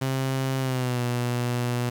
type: tone with pitch glide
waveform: sawtooth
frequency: 132.8 to 121.78 Hz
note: C3 to B2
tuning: +26 to -24 cents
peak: -20 dBFS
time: 0.01-1.9 s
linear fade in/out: 10 ms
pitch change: -150 cents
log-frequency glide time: 0.59-1.02 s
effects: 8-bit